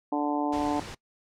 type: harmonic tone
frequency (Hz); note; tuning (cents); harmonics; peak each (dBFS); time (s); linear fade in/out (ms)
146.83; D3; 0; 2 / 3 / 4 / 5 / 6 / 7; -27 / -37 / -35 / -32 / -32 / -39; 0.12-0.8; 5
type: noise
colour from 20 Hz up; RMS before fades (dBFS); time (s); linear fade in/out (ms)
pink; -40; 0.52-0.95; 10
effects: noise-tail reverb RT60 0.1 s tail -22 dB re dry + low-pass 7000 Hz 12 dB/octave

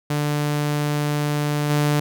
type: tone with level steps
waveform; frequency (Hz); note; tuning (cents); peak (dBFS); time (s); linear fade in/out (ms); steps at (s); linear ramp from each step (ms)
sawtooth; 147.6; D3; +9; -16 / -13; 0.1-2; 5; 1.69; 20
effects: none

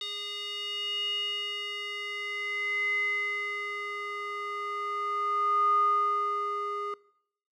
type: tone with band-pass filter sweep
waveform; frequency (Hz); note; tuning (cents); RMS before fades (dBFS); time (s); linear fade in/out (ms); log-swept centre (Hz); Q
square; 410; G#4; -22; -31; 0.01-6.94; 2; 3500 to 990; 9.2
effects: noise-tail reverb RT60 0.7 s tail -21 dB re dry

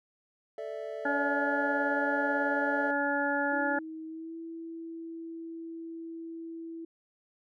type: chord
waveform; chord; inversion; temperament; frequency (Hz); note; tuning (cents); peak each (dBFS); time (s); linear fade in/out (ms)
triangle; A suspended fourth; none; equal; 440 / 587.3 / 659.3; A4 / D5 / E5; 0 / 0 / 0; -38; 0.58-2.91; 2
type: harmonic tone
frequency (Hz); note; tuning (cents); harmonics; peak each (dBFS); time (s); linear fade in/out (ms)
284.5; C#4; +45; 1 / 2 / 3 / 5 / 6; -33 / -33 / -33 / -33 / -33; 1.05-3.79; 5
type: tone with pitch glide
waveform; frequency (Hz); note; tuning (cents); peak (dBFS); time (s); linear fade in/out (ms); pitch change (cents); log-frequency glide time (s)
sine; 318.5 to 329.7; D#4 to E4; +41 to 0; -38; 3.52-6.85; 5; +59; 4.07-4.36
effects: none

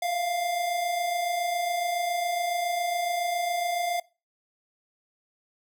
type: tone pair together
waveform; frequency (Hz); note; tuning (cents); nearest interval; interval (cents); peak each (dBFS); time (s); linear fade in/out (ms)
square; 673.8 / 701; E5 / F5; +38 / +6; minor second; 68; -36 / -27; 0.02-4; 5
effects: noise-tail reverb RT60 0.3 s tail -22 dB re dry

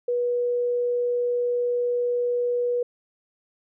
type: tone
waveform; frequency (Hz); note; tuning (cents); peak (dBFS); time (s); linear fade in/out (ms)
sine; 485.9; B4; -28; -21; 0.08-2.83; 5
effects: none

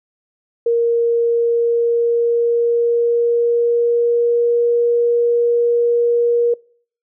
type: tone with pitch glide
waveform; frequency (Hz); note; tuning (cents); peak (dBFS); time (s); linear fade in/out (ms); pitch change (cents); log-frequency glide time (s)
sine; 467.8 to 474.1; A#4 to A#4; +6 to +29; -12; 0.66-6.54; 5; +23; 1.18-4.66
effects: noise-tail reverb RT60 0.5 s tail -24 dB re dry

